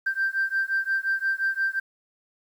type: beating tone pair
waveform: sine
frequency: 1568 / 1573.7 Hz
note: G6 / G6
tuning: 0 / +6 cents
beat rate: 5.7 Hz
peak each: -25 dBFS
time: 0.06-1.8 s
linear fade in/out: 10 ms
effects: tanh soft clip ceiling -17 dBFS + 9-bit